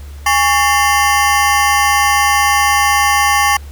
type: ring-modulated tone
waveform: 25% pulse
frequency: 970 Hz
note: B5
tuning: 31 cents flat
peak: -3 dBFS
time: 0.26-3.57 s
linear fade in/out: 5 ms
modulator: 148 Hz
effects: added 71 Hz sine -28 dBFS peak until 3.71 s + pink hiss -43 dBFS RMS until 3.71 s